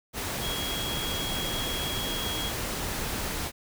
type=tone in noise; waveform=sine; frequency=3298 Hz; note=G#7; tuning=13 cents flat; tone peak=-33 dBFS; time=0.4-2.53 s; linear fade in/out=50 ms; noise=pink; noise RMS=-32 dBFS; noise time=0.13-3.52 s; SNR=-4 dB; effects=none